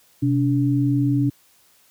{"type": "tone pair together", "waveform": "sine", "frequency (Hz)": [127.75, 286.6], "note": ["C3", "D4"], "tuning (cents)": [-41, -42], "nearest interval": "octave + major second", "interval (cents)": 1399, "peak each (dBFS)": [-19, -19], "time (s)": [0.22, 1.3], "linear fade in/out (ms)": 10, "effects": ["white hiss -57 dBFS RMS until 1.9 s", "high-pass 60 Hz 12 dB/octave"]}